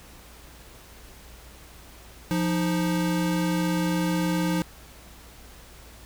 square tone pair together, 174.9 / 311.1 Hz, F3 / D#4, +3 / 0 cents, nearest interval minor seventh, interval 997 cents, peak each -25 / -28 dBFS, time 2.31-4.62 s, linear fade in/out 0 ms, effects added 58 Hz sine -49 dBFS peak until 6.05 s + pink hiss -49 dBFS RMS until 6.05 s

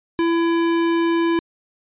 sine tone with hard clipping, 335 Hz, E4, 28 cents sharp, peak -18 dBFS, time 0.19-1.39 s, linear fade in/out 0 ms, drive 18 dB, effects resampled to 8000 Hz

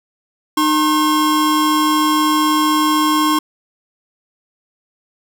square tone pair together, 306 / 1073.3 Hz, D#4 / C6, -29 / +44 cents, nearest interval octave + minor seventh, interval 2173 cents, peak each -16 dBFS, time 0.57-3.39 s, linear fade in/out 5 ms, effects none

